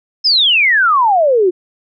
sine exponential sweep, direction down, 5300 to 345 Hz, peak -8 dBFS, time 0.24-1.51 s, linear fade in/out 20 ms, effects none

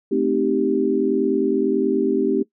sine chord, A half-diminished seventh, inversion none, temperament equal with one note detuned, 220 / 261.6 / 311.1 / 390.6 Hz, A3 / C4 / Eb4 / G4, 0 / 0 / 0 / -6 cents, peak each -25 / -22 / -23 / -20 dBFS, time 0.11-2.43 s, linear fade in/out 10 ms, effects noise-tail reverb RT60 0.1 s tail -19 dB re dry

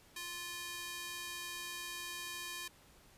square tone with high-pass filter, 349.2 Hz, F4, in tune, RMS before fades -44 dBFS, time 0.16-2.68 s, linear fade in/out 5 ms, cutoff 1900 Hz, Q 0.65, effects pink hiss -63 dBFS RMS until 3.17 s + resampled to 32000 Hz

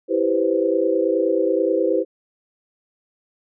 sine chord, C major seventh, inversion first, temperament equal, 329.6 / 392 / 493.9 / 523.3 Hz, E4 / G4 / B4 / C5, 0 / 0 / 0 / 0 cents, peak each -22 dBFS, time 0.08-2.05 s, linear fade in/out 50 ms, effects none

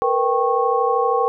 sine tone cluster, 459.9 / 492.6 / 783 / 1096 Hz, A#4 / B4 / G5 / C#6, -23 / -5 / -2 / -20 cents, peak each -21 dBFS, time 0.02-1.28 s, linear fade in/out 0 ms, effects none

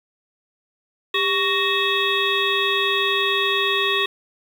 harmonic tone with a mistuned harmonic, 372.6 Hz, F#4, 12 cents sharp, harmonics 1 / 3 / 5 / 7 / 9 / 10, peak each -25 / -25 / -25 / -25 / -25 / -25 dBFS, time 1.14-4.06 s, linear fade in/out 5 ms, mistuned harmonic 1, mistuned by +110 cents, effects 7-bit

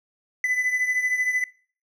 triangle beating tone pair, 2001 / 2014 Hz, B6 / B6, +22 / +33 cents, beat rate 13 Hz, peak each -20 / -27 dBFS, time 0.44-1.44 s, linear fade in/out 2 ms, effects noise-tail reverb RT60 0.4 s tail -20 dB re dry

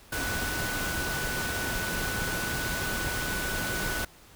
sine tone in noise, 1488 Hz, F#6, 9 cents sharp, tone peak -33 dBFS, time 0.12-4.05 s, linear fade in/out 5 ms, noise pink, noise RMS -32 dBFS, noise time 0.12-4.05 s, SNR -4 dB, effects pink hiss -54 dBFS RMS until 4.35 s

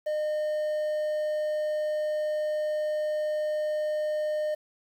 triangle tone with quantisation, 609 Hz, D#5, 37 cents flat, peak -24 dBFS, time 0.06-4.55 s, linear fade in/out 10 ms, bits 9, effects none

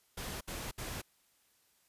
pink noise bursts, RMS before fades -41 dBFS, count 3, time 0.17-1.018 s, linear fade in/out 10 ms, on 240 ms, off 64 ms, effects white hiss -71 dBFS RMS until 1.88 s + resampled to 32000 Hz

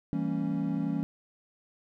triangle chord, E diminished seventh, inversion none, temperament equal with one note detuned, 164.81 / 196 / 228.3 / 277.2 Hz, E3 / G3 / Bb3 / Db4, 0 / 0 / -36 / 0 cents, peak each -31 / -32 / -33 / -30 dBFS, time 0.13-1.03 s, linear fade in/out 0 ms, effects none

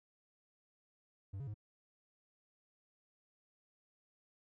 triangle tone with pitch steps, 97.3 / 138.7 / 105.2 Hz, G2 / C#3 / G#2, -12 / +1 / +23 cents, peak -39 dBFS, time 1.33-1.543 s, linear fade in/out 10 ms, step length 71 ms, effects none

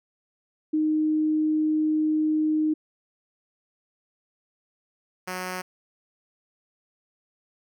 sine / 5% pulse tone pair in turn, 309.3 / 183.55 Hz, D#4 / F#3, -10 / -14 cents, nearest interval major sixth, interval 904 cents, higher first, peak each -20 / -19 dBFS, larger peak second, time 0.73-2.74 / 5.27-5.62 s, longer first, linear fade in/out 10 ms, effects none

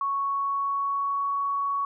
sine tone with pitch glide, 1108.7 to 1119 Hz, C#6 to C#6, 0 to +16 cents, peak -24 dBFS, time 0.01-1.85 s, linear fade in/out 2 ms, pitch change +16 cents, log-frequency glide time 0.13-1.31 s, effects none

